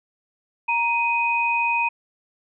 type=tone pair together; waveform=sine; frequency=936.4 / 2500 Hz; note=A#5 / D#7; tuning=+8 / +8 cents; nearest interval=octave + perfect fourth; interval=1700 cents; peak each=-22 / -21 dBFS; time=0.68-1.89 s; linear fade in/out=10 ms; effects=none